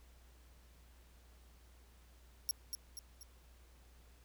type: tone with echo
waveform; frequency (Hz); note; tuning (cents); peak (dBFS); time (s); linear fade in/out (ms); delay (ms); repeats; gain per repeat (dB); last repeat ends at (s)
20% pulse; 5588; F8; 0; -27; 2.49-2.51; 0; 240; 3; -6; 3.23
effects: added 60 Hz sine -60 dBFS peak until 4.24 s + pink hiss -68 dBFS RMS until 4.24 s